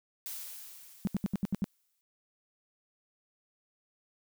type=noise with exponential decay; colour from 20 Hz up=blue; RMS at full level=-39 dBFS; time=0.26-2.01 s; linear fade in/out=0 ms; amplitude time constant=380 ms
type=tone bursts; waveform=sine; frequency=196 Hz; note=G3; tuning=in tune; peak=-26 dBFS; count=7; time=1.05-1.642 s; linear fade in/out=0 ms; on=22 ms; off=73 ms
effects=none